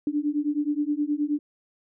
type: beating tone pair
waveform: sine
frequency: 290 / 299.5 Hz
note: D4 / D4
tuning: -22 / +34 cents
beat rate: 9.5 Hz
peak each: -26 dBFS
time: 0.07-1.39 s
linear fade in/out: 2 ms
effects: none